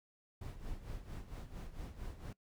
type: noise with tremolo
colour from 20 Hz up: brown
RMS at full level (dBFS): -43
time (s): 0.41-2.33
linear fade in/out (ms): 5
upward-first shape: sine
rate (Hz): 4.4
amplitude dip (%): 70
effects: noise-tail reverb RT60 0.1 s tail -22 dB re dry